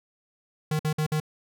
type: tone bursts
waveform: square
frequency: 154 Hz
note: D#3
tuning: 17 cents flat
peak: -24 dBFS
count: 4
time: 0.71-1.201 s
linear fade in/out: 5 ms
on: 83 ms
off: 53 ms
effects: none